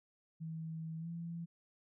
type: tone with pitch glide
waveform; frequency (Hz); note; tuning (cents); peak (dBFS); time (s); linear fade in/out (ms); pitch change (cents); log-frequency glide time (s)
sine; 161.2 to 168.43; E3 to E3; -38 to +38; -40; 0.4-1.46; 20; +76; 0.99-1.08
effects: none